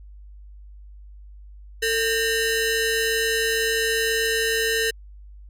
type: ring-modulated tone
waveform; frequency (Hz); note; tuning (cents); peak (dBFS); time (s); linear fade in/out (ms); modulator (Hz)
sawtooth; 1139; C#6; +47; -13; 1.82-4.91; 10; 690
effects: added 50 Hz sine -40 dBFS peak until 5.49 s + MP3 64 kbps